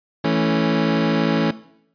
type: chord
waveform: 25% pulse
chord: A major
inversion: second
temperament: equal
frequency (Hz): 164.81 / 220 / 277.2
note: E3 / A3 / C#4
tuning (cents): 0 / 0 / 0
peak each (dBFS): -18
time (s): 0.24-1.51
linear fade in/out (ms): 5
effects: noise-tail reverb RT60 0.7 s tail -17 dB re dry + resampled to 11025 Hz